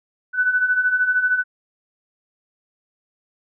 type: beating tone pair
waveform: sine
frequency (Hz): 1487 / 1500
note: F#6 / F#6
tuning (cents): +8 / +23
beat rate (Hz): 13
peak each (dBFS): -23 / -17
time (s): 0.33-1.44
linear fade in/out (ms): 50
effects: none